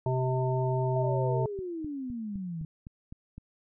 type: harmonic tone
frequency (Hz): 128.9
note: C3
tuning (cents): -26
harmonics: 1 / 3 / 5 / 7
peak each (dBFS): -27 / -32 / -34 / -35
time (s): 0.06-1.46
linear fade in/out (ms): 2
type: exponential sweep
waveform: sine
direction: down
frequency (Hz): 659.3 to 153.4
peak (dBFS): -33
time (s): 0.96-2.65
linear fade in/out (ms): 2
type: click train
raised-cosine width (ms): 5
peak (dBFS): -30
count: 8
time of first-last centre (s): 1.59-3.38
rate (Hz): 3.91
effects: none